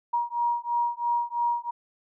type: beating tone pair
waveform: sine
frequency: 949 / 952 Hz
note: A#5 / A#5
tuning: +31 / +36 cents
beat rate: 3 Hz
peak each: -27 dBFS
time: 0.13-1.71 s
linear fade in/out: 10 ms
effects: none